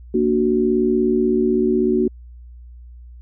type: chord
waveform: sine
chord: Bb augmented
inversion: none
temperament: equal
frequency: 233.1 / 293.7 / 370 Hz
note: Bb3 / D4 / F#4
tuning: 0 / 0 / 0 cents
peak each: -19 / -22 / -17 dBFS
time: 0.14-2.08 s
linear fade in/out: 5 ms
effects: added 60 Hz sine -37 dBFS peak until 3.21 s